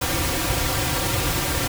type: noise with comb filter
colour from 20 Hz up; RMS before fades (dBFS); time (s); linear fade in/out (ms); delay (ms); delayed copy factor
pink; -23; 0.01-1.68; 10; 4.7; -1
effects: none